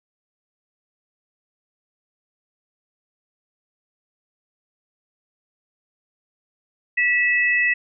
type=tone pair together; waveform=sine; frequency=1950 / 2603 Hz; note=B6 / E7; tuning=-23 / -22 cents; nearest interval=perfect fourth; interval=501 cents; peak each=-17 / -22 dBFS; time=6.97-7.74 s; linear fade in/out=10 ms; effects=none